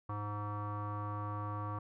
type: tone with low-pass filter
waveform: square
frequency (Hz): 103.83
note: G#2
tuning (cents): 0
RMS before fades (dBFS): -39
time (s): 0.09-1.79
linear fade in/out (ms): 5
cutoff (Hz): 1100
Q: 8.8
effects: none